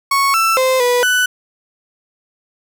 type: tone with pitch steps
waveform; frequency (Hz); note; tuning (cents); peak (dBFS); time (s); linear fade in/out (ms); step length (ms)
35% pulse; 1106 / 1331 / 519 / 490.2 / 1492; C#6 / E6 / C5 / B4 / F#6; -4 / +16 / -14 / -13 / +14; -10; 0.11-1.26; 5; 230
effects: none